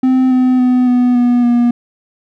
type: tone with pitch steps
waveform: triangle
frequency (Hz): 258.5 / 254.6 / 250.9 / 247.1 / 243.4 / 239.8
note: C4 / C4 / B3 / B3 / B3 / A#3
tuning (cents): -21 / -47 / +28 / +1 / -25 / +49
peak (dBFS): -6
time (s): 0.03-1.71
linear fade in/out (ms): 5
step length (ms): 280
effects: none